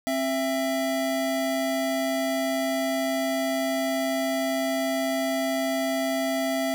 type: tone pair together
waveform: square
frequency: 266.2 / 665 Hz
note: C4 / E5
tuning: +30 / +15 cents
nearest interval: octave + major third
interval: 1585 cents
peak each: -28 / -27 dBFS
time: 0.07-6.74 s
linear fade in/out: 0 ms
effects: none